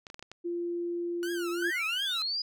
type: clicks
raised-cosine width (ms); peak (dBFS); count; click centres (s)
0.2; -26; 6; 0.068 / 0.101 / 0.144 / 0.194 / 0.226 / 0.316
type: tone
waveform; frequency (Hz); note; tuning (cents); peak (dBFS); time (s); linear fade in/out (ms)
sine; 345.7; F4; -18; -30; 0.44-1.71; 20
type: tone with vibrato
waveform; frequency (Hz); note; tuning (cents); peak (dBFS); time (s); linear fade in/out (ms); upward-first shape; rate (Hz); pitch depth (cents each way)
sawtooth; 1453; F#6; -32; -33; 1.23-2.22; 0; triangle; 2.8; 240
type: linear sweep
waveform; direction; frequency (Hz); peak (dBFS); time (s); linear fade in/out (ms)
sine; up; 1452 to 4978; -29; 1.62-2.42; 5
effects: none